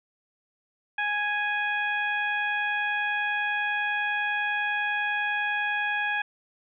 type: harmonic tone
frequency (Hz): 830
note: G#5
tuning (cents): -1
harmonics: 1 / 2 / 3 / 4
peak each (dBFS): -31 / -27 / -31 / -40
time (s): 0.98-6.22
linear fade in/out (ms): 5
effects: none